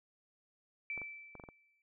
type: tone with exponential decay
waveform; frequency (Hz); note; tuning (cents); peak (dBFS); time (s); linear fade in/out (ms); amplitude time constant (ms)
sine; 2324; D7; -19; -36; 0.9-1.82; 1; 200
type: clicks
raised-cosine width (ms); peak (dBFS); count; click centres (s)
1; -35; 6; 0.977 / 1.017 / 1.353 / 1.398 / 1.438 / 1.488
effects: none